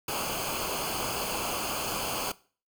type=noise with comb filter; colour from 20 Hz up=pink; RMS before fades=-32 dBFS; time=0.08-2.32 s; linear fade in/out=5 ms; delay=0.53 ms; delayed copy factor=-0.75; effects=noise-tail reverb RT60 0.4 s tail -20 dB re dry